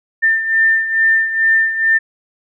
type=beating tone pair; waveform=sine; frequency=1795 / 1797.3 Hz; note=A6 / A6; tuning=+34 / +36 cents; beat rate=2.3 Hz; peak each=-12 / -18 dBFS; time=0.22-1.99 s; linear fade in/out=20 ms; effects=none